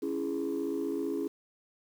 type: chord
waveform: sine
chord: C# minor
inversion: none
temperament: just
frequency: 277.2 / 332.6 / 415.8 Hz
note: C#4 / E4 / G#4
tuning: 0 / +16 / +2 cents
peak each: -33 dBFS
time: 0.02-1.28 s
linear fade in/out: 10 ms
effects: tanh soft clip ceiling -25 dBFS + 9-bit